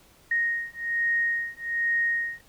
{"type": "beating tone pair", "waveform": "sine", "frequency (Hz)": [1864.7, 1865.9], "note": ["A#6", "A#6"], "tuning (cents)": [0, 1], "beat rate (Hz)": 1.2, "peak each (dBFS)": -27, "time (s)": [0.31, 2.41], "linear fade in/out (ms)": 5, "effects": ["pink hiss -57 dBFS RMS until 2.48 s"]}